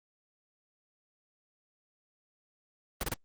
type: noise bursts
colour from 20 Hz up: pink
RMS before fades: -32 dBFS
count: 3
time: 3.01-3.138 s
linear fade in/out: 0 ms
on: 22 ms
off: 31 ms
effects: Opus 24 kbps